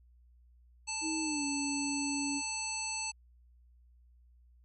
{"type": "harmonic tone", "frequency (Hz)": 880, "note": "A5", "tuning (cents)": 0, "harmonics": [1, 3, 5, 7, 9], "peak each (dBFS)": [-43, -40, -42, -42, -39], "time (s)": [0.87, 3.12], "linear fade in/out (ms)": 20}
{"type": "tone with pitch glide", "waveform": "sine", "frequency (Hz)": [316.7, 282.1], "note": ["D#4", "C#4"], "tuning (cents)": [31, 30], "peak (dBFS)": -34, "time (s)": [1.01, 2.42], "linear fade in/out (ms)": 50, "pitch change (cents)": -201, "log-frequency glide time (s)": [1.22, 1.45]}
{"effects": ["added 60 Hz sine -59 dBFS peak until 4.64 s"]}